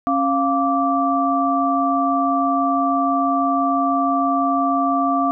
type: tone cluster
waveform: sine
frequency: 273.1 / 697 / 1167 Hz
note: C#4 / F5 / D6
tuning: -26 / -4 / -11 cents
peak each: -20 dBFS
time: 0.07-5.31 s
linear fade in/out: 0 ms
effects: none